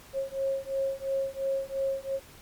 sine beating tone pair, 540 / 542.9 Hz, C#5 / C#5, -45 / -36 cents, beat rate 2.9 Hz, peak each -31 dBFS, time 0.13-2.2 s, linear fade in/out 50 ms, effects pink hiss -52 dBFS RMS until 2.41 s + Opus 48 kbps

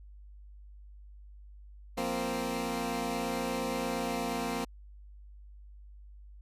15% pulse chord, F suspended fourth, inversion none, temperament equal, 174.61 / 233.1 / 261.6 Hz, F3 / Bb3 / C4, 0 / 0 / 0 cents, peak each -33 / -28 / -29 dBFS, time 1.97-4.65 s, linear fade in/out 10 ms, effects added 50 Hz sine -48 dBFS peak until 6.41 s + resampled to 32000 Hz

